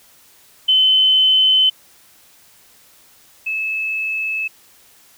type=tone pair in turn; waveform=sine; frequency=3051 / 2603 Hz; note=G7 / E7; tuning=-48 / -22 cents; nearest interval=minor third; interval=274 cents; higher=first; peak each=-10 / -19 dBFS; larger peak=first; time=0.68-1.7 / 3.46-4.48 s; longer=neither; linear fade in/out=10 ms; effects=white hiss -50 dBFS RMS until 5.17 s